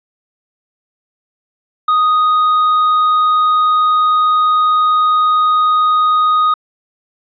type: tone with tanh clipping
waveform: sine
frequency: 1244.5 Hz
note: D#6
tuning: in tune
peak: -10 dBFS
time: 1.88-6.54 s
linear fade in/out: 5 ms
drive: 4 dB
effects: resampled to 11025 Hz